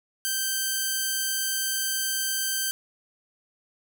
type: tone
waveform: 5% pulse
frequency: 1559 Hz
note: G6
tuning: 10 cents flat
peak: -14 dBFS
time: 0.25-2.71 s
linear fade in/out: 0 ms
effects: none